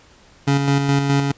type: tone with tremolo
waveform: 25% pulse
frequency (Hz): 140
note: C#3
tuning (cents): +18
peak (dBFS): -10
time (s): 0.47-1.32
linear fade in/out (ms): 10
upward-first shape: square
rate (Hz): 4.8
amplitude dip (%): 40
effects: pink hiss -50 dBFS RMS until 1.37 s + resampled to 16000 Hz